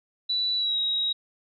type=tone with pitch glide; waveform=sine; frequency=3956 to 3815 Hz; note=B7 to A#7; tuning=+2 to +39 cents; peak=-23 dBFS; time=0.29-1.13 s; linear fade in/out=10 ms; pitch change=-63 cents; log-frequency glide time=0.56-0.78 s; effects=none